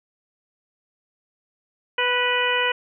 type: harmonic tone with a mistuned harmonic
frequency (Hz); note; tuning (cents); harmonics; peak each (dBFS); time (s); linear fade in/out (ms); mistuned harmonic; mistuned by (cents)
493.9; B4; 0; 1 / 2 / 3 / 4 / 5 / 6; -26 / -26 / -26 / -26 / -26 / -26; 1.98-2.72; 5; 4; -21
effects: none